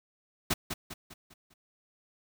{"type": "noise with echo", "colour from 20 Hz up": "pink", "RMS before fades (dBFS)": -27, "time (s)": [0.5, 0.54], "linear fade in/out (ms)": 10, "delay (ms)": 200, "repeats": 5, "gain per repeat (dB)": -7, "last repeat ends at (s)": 1.54, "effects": []}